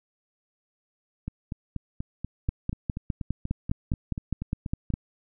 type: two click trains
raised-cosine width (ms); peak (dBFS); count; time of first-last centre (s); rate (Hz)
5; -19 / -14; 16 / 13; 1.28-4.903 / 2.49-4.939; 4.14 / 4.9
effects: none